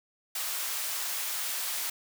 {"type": "high-pass noise", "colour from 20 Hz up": "white", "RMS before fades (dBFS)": -33, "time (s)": [0.35, 1.9], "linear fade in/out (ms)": 5, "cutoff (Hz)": 750, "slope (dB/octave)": 12, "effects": []}